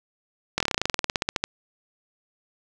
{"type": "slowing click train", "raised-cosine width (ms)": 0.2, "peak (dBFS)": -5, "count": 20, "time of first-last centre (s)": [0.58, 1.44], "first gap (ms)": 23, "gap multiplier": 1.07, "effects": []}